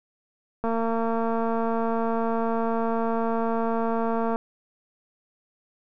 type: click train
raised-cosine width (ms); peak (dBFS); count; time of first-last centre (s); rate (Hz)
1; -14; 849; 0.64-4.359; 228
effects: none